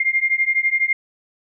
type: beating tone pair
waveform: sine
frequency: 2109 / 2121 Hz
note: C7 / C7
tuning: +13 / +23 cents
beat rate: 12 Hz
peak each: -19 / -19 dBFS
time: 0-0.93 s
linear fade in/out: 5 ms
effects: none